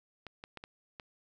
clicks, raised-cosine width 0.3 ms, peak -28 dBFS, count 5, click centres 0.267 / 0.439 / 0.573 / 0.639 / 0.998 s, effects none

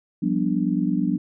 sine chord, G dominant seventh, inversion third, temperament just, 176.4 / 196 / 245 / 294 Hz, F3 / G3 / B3 / D4, +18 / 0 / -14 / +2 cents, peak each -25 dBFS, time 0.22-1.18 s, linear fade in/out 10 ms, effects none

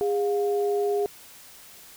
sine tone pair together, 408.5 / 710 Hz, G#4 / F5, -29 / +28 cents, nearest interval minor seventh, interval 957 cents, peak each -22 / -31 dBFS, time 0.01-1.06 s, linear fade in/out 0 ms, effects white hiss -48 dBFS RMS until 1.96 s

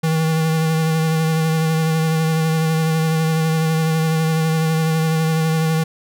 square tone with vibrato, 160 Hz, D#3, 49 cents sharp, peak -16 dBFS, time 0.03-5.84 s, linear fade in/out 10 ms, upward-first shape sine, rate 12 Hz, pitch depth 21 cents each way, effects none

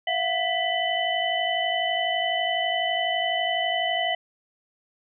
sine tone cluster, 672 / 724 / 1979 / 3018 Hz, E5 / F#5 / B6 / F#7, +33 / -38 / +3 / +34 cents, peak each -28 dBFS, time 0.07-4.15 s, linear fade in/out 5 ms, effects none

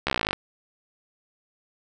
slowing click train, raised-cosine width 0.3 ms, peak -7 dBFS, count 16, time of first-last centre 0.07-0.33 s, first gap 14 ms, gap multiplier 1.03, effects none

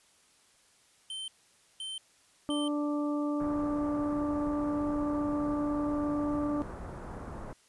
square tone bursts, 3100 Hz, G7, 20 cents flat, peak -37 dBFS, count 3, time 1.1-2.68 s, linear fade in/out 2 ms, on 180 ms, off 520 ms
harmonic tone, 293.7 Hz, D4, in tune, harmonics 1 / 2 / 3 / 4, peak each -29 / -37 / -45 / -41 dBFS, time 2.49-6.62 s, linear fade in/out 0 ms
pink low-pass noise, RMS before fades -42 dBFS, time 3.4-7.53 s, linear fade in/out 2 ms, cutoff 1400 Hz, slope 24 dB/octave
effects white hiss -64 dBFS RMS until 7.68 s + resampled to 24000 Hz

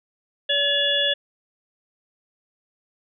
harmonic tone, 570 Hz, C#5, 48 cents sharp, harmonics 1 / 3 / 5 / 6, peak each -26 / -26 / -25 / -21 dBFS, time 0.49-1.14 s, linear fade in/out 10 ms, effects none

